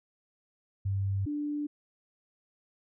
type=tone pair in turn; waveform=sine; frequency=98 / 294.3 Hz; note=G2 / D4; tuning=0 / +4 cents; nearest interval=octave + perfect fifth; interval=1904 cents; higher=second; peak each=-27 / -30 dBFS; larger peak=first; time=0.85-1.26 / 1.26-1.67 s; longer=neither; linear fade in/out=10 ms; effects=none